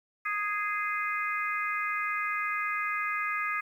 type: harmonic tone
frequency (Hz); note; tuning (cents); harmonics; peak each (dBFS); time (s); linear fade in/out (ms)
414.5; G#4; -3; 3 / 4 / 5 / 6; -32 / -35 / -33 / -38; 0.25-3.61; 10
effects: 10-bit